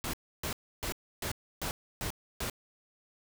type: noise bursts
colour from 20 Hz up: pink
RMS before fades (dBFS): -35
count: 7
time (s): 0.04-2.498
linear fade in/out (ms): 0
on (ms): 94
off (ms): 300
effects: none